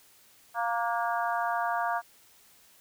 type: harmonic tone with a mistuned harmonic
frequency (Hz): 233.1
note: A#3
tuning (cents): 0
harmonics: 3 / 4 / 5 / 6 / 7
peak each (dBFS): -30 / -32 / -34 / -36 / -37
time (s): 0.54-2.02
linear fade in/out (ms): 50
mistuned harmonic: 6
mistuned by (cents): +38
effects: white hiss -59 dBFS RMS until 2.8 s